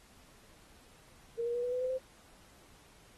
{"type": "tone with pitch steps", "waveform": "sine", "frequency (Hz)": [466.5, 474.9, 483.5, 492.2, 501.1, 510.2, 519.4], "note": ["A#4", "A#4", "B4", "B4", "B4", "C5", "C5"], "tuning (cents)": [1, 32, -37, -6, 25, -44, -13], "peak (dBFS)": -31, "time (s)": [1.37, 1.986], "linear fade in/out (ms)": 20, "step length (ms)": 88, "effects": ["pink hiss -61 dBFS RMS until 3.17 s", "AAC 32 kbps"]}